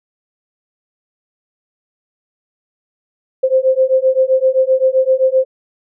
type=beating tone pair; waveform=sine; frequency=519 / 526.7 Hz; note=C5 / C5; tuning=-14 / +11 cents; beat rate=7.7 Hz; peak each=-13 dBFS; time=3.43-5.45 s; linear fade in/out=10 ms; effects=none